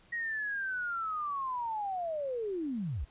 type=linear sweep; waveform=sine; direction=down; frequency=1900 to 49 Hz; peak=-32 dBFS; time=0.12-3.05 s; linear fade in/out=10 ms; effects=pink hiss -62 dBFS RMS until 3.1 s + resampled to 8000 Hz